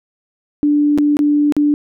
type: tone with dropouts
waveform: sine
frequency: 293.7 Hz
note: D4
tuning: in tune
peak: -10 dBFS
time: 0.63-1.74 s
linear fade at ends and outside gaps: 0 ms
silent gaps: 0.977-0.985 / 1.169-1.191 / 1.523-1.566 s
effects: none